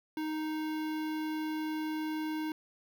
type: tone with notch filter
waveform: square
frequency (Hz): 311.1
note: D#4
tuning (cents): 0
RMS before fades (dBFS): -35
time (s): 0.17-2.52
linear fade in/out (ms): 2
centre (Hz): 7700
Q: 0.67
effects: none